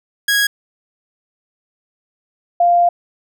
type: tone pair in turn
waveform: sawtooth / sine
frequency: 1652 / 697 Hz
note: G#6 / F5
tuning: -10 / -4 cents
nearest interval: octave + minor third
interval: 1494 cents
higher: first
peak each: -9 dBFS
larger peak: neither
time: 0.28-0.47 / 2.6-2.89 s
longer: second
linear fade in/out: 5 ms
effects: none